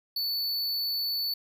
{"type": "tone", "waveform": "square", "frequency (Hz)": 4472, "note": "C#8", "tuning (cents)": 14, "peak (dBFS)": -28, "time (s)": [0.16, 1.34], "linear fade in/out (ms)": 5, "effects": ["11-bit"]}